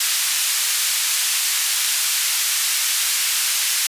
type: band-pass noise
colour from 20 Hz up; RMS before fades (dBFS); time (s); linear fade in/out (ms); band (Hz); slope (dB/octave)
white; -20; 0-3.87; 5; 1800 to 11000; 12
effects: resampled to 32000 Hz